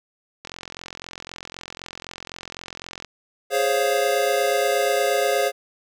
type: click train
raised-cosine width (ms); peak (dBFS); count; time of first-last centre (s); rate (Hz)
0.2; -17; 115; 0.45-3.047; 43.9
type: chord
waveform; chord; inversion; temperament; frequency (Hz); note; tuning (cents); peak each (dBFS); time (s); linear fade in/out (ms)
square; Db major seventh; second; equal with one note detuned; 415.3 / 526 / 554.4 / 698.5; Ab4 / C5 / Db5 / F5; 0 / +9 / 0 / 0; -25; 3.5-5.52; 50
effects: none